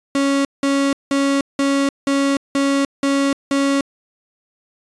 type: tone bursts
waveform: 35% pulse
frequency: 277.2 Hz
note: C#4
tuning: in tune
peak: -13 dBFS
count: 8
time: 0.15-3.81 s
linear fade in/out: 2 ms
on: 300 ms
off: 180 ms
effects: resampled to 22050 Hz